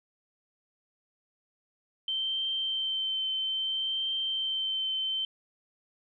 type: tone with vibrato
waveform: sine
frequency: 3110 Hz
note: G7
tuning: 14 cents flat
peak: -28 dBFS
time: 2.08-5.25 s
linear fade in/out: 2 ms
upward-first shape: triangle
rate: 0.61 Hz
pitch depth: 16 cents each way
effects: none